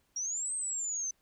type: linear two-way sweep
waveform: sine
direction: up then down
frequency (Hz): 5588 to 8400 to 6070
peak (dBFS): -32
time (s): 0.16-1.11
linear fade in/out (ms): 5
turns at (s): 0.54
effects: pink hiss -73 dBFS RMS until 1.21 s